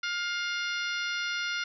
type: harmonic tone with a mistuned harmonic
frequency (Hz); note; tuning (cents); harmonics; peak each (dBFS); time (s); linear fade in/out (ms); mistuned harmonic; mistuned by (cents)
706; F5; +19; 2 / 3 / 4 / 5 / 6 / 7 / 8; -32 / -36 / -38 / -40 / -42 / -43 / -44; 0.03-1.64; 5; 7; +16
effects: none